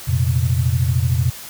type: chord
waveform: sine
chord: F suspended fourth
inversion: none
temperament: equal with one note detuned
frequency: 87.31 / 117.56 / 130.81 Hz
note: F2 / Bb2 / C3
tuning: 0 / +15 / 0 cents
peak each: -19 dBFS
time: 0.07-1.31 s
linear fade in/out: 20 ms
effects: white hiss -35 dBFS RMS until 1.49 s